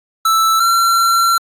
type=tone pair in turn; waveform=square; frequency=1320 / 1361 Hz; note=E6 / F6; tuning=+2 / -45 cents; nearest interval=minor second; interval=53 cents; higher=second; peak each=-11 dBFS; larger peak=neither; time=0.25-0.6 / 0.6-1.38 s; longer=second; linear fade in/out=5 ms; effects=AAC 64 kbps